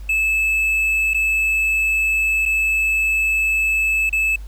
triangle tone with dropouts, 2610 Hz, E7, 18 cents flat, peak -14 dBFS, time 0.09-4.36 s, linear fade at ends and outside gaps 5 ms, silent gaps 1.136-1.144 / 2.455-2.459 / 4.095-4.127 s, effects added 50 Hz sine -30 dBFS peak until 4.47 s + pink hiss -51 dBFS RMS until 4.47 s

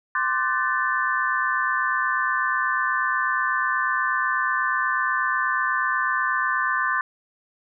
sine chord, D dominant seventh, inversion third, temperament equal with one note detuned, 1046.5 / 1174.7 / 1514.6 / 1760 Hz, C6 / D6 / F#6 / A6, 0 / 0 / +40 / 0 cents, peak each -26 / -27 / -26 / -25 dBFS, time 0.15-7.01 s, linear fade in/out 2 ms, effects none

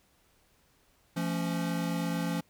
square chord, F augmented, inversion none, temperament equal with one note detuned, 171.32 / 220 / 277.2 Hz, F3 / A3 / C#4, -33 / 0 / 0 cents, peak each -32 / -38 / -36 dBFS, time 1.16-2.41 s, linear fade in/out 10 ms, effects pink hiss -67 dBFS RMS until 2.49 s

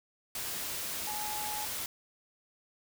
sine tone in noise, 846 Hz, G#5, 32 cents sharp, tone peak -38 dBFS, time 1.07-1.65 s, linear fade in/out 2 ms, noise white, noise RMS -37 dBFS, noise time 0.35-1.86 s, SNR -4 dB, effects none

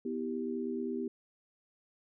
sine chord, E minor, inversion second, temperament equal with one note detuned, 246.9 / 322.7 / 392 Hz, B3 / E4 / G4, 0 / -37 / 0 cents, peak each -36 / -40 / -37 dBFS, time 0.05-1.08 s, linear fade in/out 5 ms, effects none

